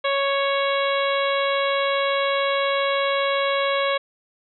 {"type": "harmonic tone", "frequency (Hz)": 554.4, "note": "C#5", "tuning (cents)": 0, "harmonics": [1, 2, 3, 4, 5, 6, 7], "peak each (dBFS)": [-22, -25, -30, -29, -33, -31, -33], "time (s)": [0.04, 3.98], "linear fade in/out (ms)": 10, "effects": []}